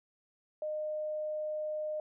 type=tone; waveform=sine; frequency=612 Hz; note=D#5; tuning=29 cents flat; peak=-33 dBFS; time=0.62-2 s; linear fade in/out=2 ms; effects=none